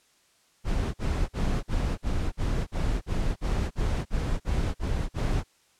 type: noise bursts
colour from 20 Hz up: brown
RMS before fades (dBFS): -26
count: 14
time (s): 0.64-5.438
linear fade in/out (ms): 50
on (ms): 300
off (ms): 46
effects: white hiss -64 dBFS RMS until 5.79 s + low-pass 9000 Hz 12 dB/octave